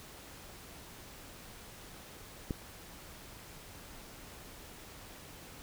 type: click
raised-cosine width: 3 ms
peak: -21 dBFS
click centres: 2.508 s
effects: pink hiss -51 dBFS RMS until 5.62 s